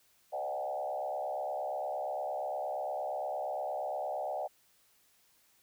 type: tone with frequency modulation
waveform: sine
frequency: 678 Hz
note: E5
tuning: 49 cents sharp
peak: -33 dBFS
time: 0.32-4.48 s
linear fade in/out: 20 ms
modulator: 68.6 Hz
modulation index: 1.9
effects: white hiss -68 dBFS RMS until 5.62 s